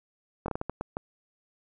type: slowing click train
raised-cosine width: 1 ms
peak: -17 dBFS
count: 8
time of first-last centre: 0.46-0.969 s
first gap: 22 ms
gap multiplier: 1.39
effects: none